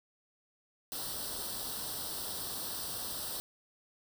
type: noise with comb filter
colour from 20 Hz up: white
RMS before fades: -39 dBFS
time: 0.92-3.4 s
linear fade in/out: 0 ms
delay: 0.22 ms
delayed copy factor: +0.8
effects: none